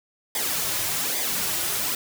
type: noise with flanger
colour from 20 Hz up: white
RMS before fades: -26 dBFS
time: 0.35-1.95 s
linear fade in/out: 2 ms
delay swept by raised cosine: 0.71 to 4.51 ms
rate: 1.2 Hz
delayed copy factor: -0.7
effects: none